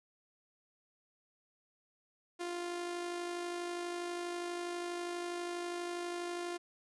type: tone with amplitude modulation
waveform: sawtooth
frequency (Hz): 349.2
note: F4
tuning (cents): 0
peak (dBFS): -32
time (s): 2.39-6.58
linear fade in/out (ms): 20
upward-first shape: sine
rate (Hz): 52.3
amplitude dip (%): 35
effects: resampled to 24000 Hz